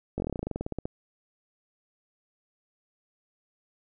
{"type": "slowing click train", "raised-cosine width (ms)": 2, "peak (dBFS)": -18, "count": 18, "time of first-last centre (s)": [0.18, 0.855], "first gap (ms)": 20, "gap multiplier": 1.08, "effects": []}